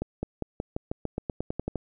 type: accelerating click train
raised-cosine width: 2 ms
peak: -16 dBFS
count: 14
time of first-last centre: 0.02-1.757 s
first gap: 210 ms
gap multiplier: 0.92
effects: none